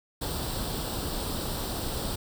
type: noise with comb filter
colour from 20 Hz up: pink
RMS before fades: -32 dBFS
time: 0.21-2.16 s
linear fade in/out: 10 ms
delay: 0.23 ms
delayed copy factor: +0.65
effects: none